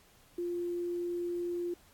sine tone with quantisation, 349.2 Hz, F4, in tune, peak -32 dBFS, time 0.38-1.74 s, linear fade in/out 5 ms, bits 10, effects pink hiss -62 dBFS RMS until 1.93 s + AAC 64 kbps

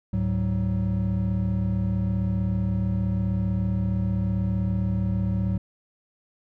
triangle tone cluster, 71.4 / 106.8 / 187.7 Hz, D2 / G#2 / F#3, -48 / +49 / +25 cents, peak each -28 / -23 / -24 dBFS, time 0.13-5.58 s, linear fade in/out 5 ms, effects none

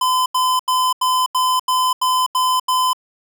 square tone bursts, 1019 Hz, C6, 46 cents flat, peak -15 dBFS, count 9, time 0.01-2.932 s, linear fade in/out 5 ms, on 250 ms, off 84 ms, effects none

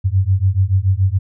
sine beating tone pair, 92.2 / 99.2 Hz, F#2 / G2, -6 / +21 cents, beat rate 7 Hz, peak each -15 / -15 dBFS, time 0.04-1.19 s, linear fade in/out 20 ms, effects none

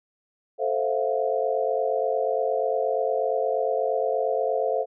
sine chord, F major seventh, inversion first, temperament equal with one note detuned, 440 / 523.3 / 659.3 / 707.8 Hz, A4 / C5 / E5 / F5, 0 / 0 / 0 / +23 cents, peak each -27 / -26 / -28 / -29 dBFS, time 0.58-4.86 s, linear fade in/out 50 ms, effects none

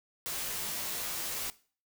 white noise with comb filter, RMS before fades -36 dBFS, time 0.26-1.5 s, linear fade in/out 0 ms, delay 16 ms, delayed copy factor -0.8, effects noise-tail reverb RT60 0.4 s tail -18 dB re dry

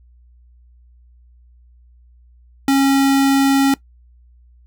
square tone, 273.6 Hz, C#4, 23 cents flat, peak -12 dBFS, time 2.68-3.74 s, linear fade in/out 2 ms, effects noise-tail reverb RT60 0.1 s tail -20 dB re dry + added 60 Hz sine -46 dBFS peak until 4.66 s

